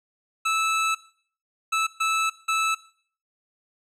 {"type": "tone bursts at uneven times", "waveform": "25% pulse", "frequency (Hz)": 1310, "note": "E6", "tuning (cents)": -11, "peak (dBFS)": -17, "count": 4, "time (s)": [[0.45, 0.95], [1.72, 1.87], [2, 2.3], [2.48, 2.75]], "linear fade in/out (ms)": 10, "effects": ["noise-tail reverb RT60 0.5 s tail -17 dB re dry", "low-pass 9000 Hz 12 dB/octave"]}